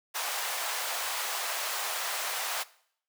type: high-pass noise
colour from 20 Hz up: pink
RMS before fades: -33 dBFS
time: 0.14-2.64 s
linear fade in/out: 20 ms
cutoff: 660 Hz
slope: 24 dB/octave
effects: noise-tail reverb RT60 0.6 s tail -19 dB re dry